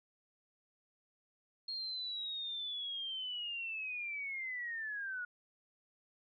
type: linear sweep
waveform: sine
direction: down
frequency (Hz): 4267 to 1437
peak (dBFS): -38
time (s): 1.68-5.25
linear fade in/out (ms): 5
effects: none